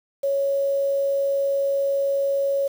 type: tone with quantisation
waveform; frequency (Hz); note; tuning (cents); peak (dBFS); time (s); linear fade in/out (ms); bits
sine; 554.4; C#5; 0; -19; 0.23-2.68; 10; 7
effects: none